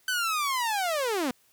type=linear sweep; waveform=sawtooth; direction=down; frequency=1536 to 234.1 Hz; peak=-22 dBFS; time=0.08-1.31 s; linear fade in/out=2 ms; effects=white hiss -64 dBFS RMS until 1.52 s